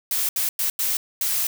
blue noise bursts at uneven times, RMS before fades -23 dBFS, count 5, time 0.11-0.29 / 0.36-0.49 / 0.59-0.7 / 0.79-0.97 / 1.21-1.47 s, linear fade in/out 2 ms, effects none

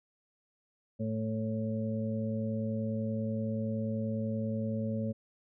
harmonic tone, 110.4 Hz, A2, 6 cents sharp, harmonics 1 / 2 / 4 / 5, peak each -35 / -33 / -44 / -39 dBFS, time 0.99-5.13 s, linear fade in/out 20 ms, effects none

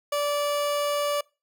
30% pulse tone, 581 Hz, D5, 19 cents flat, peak -21 dBFS, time 0.12-1.21 s, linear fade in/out 5 ms, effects noise-tail reverb RT60 0.3 s tail -25 dB re dry

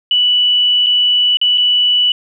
sine tone with dropouts, 2960 Hz, F#7, in tune, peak -9 dBFS, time 0.11-2.12 s, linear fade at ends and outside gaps 2 ms, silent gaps 0.863-0.867 / 1.371-1.414 / 1.576-1.58 s, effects none

